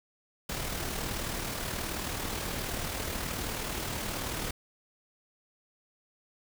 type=noise with amplitude modulation; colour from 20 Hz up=pink; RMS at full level=-33 dBFS; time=0.49-4.51 s; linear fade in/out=5 ms; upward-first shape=sine; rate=38.7 Hz; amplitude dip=40%; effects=none